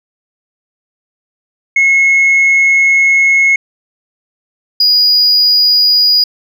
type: tone pair in turn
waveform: sine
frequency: 2175 / 4902 Hz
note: C#7 / D#8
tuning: -33 / -27 cents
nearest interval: octave + major second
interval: 1406 cents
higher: second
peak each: -4 dBFS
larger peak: neither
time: 1.76-3.56 / 4.8-6.24 s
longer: first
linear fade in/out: 5 ms
effects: tanh soft clip ceiling -4 dBFS